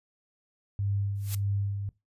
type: tone with tremolo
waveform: sine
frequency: 100 Hz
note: G2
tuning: 35 cents sharp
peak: -25 dBFS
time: 0.79-1.89 s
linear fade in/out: 0 ms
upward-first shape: sine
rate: 1.7 Hz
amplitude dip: 50%
type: noise with exponential growth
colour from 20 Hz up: blue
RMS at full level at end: -30 dBFS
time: 1.15-1.35 s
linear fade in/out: 5 ms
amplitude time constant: 42 ms
effects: noise-tail reverb RT60 0.2 s tail -19 dB re dry + resampled to 32000 Hz